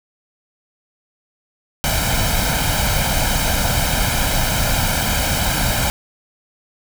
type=noise with comb filter; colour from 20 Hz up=pink; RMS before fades=-18 dBFS; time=1.84-5.9 s; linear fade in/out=0 ms; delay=1.3 ms; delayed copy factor=+0.7; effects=none